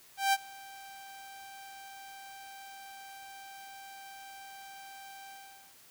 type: tone with ADSR envelope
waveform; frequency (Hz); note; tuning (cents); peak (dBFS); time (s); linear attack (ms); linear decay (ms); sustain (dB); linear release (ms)
sawtooth; 784; G5; 0; -19; 0.17-5.76; 160; 38; -24; 460
effects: white hiss -58 dBFS RMS until 5.9 s